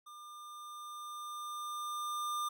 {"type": "tone with level ramp", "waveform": "square", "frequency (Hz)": 1200, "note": "D6", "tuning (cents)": 37, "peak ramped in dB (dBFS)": [-50, -34], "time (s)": [0.06, 2.49], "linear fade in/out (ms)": 10, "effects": []}